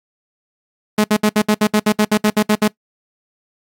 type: tone bursts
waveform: sawtooth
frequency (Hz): 212.2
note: G#3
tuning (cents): +38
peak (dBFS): -7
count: 14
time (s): 0.98-2.679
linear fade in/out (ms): 5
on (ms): 61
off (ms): 65
effects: noise-tail reverb RT60 0.1 s tail -21 dB re dry + AAC 64 kbps